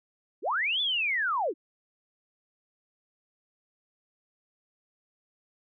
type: linear two-way sweep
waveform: sine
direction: up then down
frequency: 266 to 3520 to 266 Hz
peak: -25 dBFS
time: 0.42-1.54 s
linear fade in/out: 50 ms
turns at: 0.81 s
effects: none